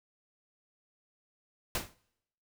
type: noise with exponential decay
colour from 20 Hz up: pink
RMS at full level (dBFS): -28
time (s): 1.75-1.94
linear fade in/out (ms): 2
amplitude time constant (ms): 40
effects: noise-tail reverb RT60 0.8 s tail -24 dB re dry